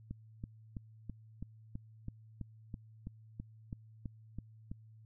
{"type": "click train", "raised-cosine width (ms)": 5, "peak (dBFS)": -29, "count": 15, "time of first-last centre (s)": [0.11, 4.715], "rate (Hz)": 3.04, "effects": ["added 110 Hz sine -55 dBFS peak until 5.05 s"]}